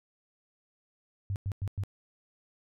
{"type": "tone bursts", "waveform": "sine", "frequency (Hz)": 98.2, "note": "G2", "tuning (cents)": 4, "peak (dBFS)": -29, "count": 4, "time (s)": [1.3, 1.836], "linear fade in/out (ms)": 0, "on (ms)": 59, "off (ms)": 100, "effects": []}